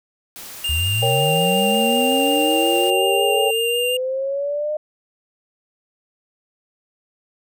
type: noise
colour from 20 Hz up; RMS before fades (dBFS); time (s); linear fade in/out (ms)
white; -36; 0.36-2.9; 0
type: tone with vibrato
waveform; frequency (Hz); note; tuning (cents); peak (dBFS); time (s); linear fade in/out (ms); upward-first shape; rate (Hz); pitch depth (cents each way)
square; 2800; F7; +4; -21; 0.64-3.97; 5; triangle; 5.5; 13
type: linear sweep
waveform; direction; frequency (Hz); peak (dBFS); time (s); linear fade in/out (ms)
sine; up; 73.42 to 612; -20; 0.69-4.77; 5
type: chord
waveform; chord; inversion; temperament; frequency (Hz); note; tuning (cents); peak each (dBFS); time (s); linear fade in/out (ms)
sine; G diminished; first; equal; 466.2 / 554.4 / 784; Bb4 / Db5 / G5; 0 / 0 / 0; -22; 1.02-3.51; 10
effects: none